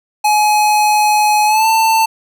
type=tone with pitch glide; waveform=square; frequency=844 to 890.6 Hz; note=G#5 to A5; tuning=+28 to +21 cents; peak=-10 dBFS; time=0.24-2.06 s; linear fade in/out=10 ms; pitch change=+93 cents; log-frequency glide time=1.46-1.67 s; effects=none